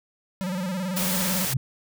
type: tone with vibrato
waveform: square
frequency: 185 Hz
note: F#3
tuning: in tune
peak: -27 dBFS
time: 0.41-1.45 s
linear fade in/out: 0 ms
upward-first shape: square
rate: 18 Hz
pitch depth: 78 cents each way
type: noise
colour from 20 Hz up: white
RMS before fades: -27 dBFS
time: 0.96-1.54 s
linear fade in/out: 10 ms
type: tone with exponential growth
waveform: sine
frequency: 131.8 Hz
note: C3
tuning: 13 cents sharp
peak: -17 dBFS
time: 1.45-1.57 s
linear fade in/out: 5 ms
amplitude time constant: 26 ms
effects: none